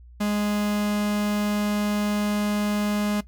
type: tone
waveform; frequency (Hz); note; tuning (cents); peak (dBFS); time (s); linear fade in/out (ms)
45% pulse; 207.7; G#3; 0; -22; 0.2-3.21; 10
effects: noise-tail reverb RT60 0.1 s tail -17 dB re dry + added 60 Hz sine -44 dBFS peak until 3.27 s